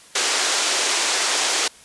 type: band-pass noise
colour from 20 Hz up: white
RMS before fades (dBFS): -21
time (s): 0.15-1.68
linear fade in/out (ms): 5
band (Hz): 340 to 7700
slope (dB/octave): 24
effects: white hiss -47 dBFS RMS until 1.84 s + resampled to 24000 Hz